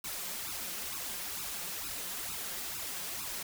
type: noise with flanger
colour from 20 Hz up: white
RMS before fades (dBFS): -39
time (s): 0.04-3.43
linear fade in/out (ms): 5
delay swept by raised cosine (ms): 0.76 to 5.76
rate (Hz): 2.2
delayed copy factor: +1
effects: none